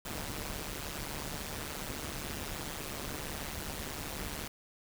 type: noise with amplitude modulation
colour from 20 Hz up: pink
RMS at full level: -36 dBFS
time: 0.05-4.48 s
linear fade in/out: 5 ms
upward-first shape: sine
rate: 147 Hz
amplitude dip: 85%
effects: none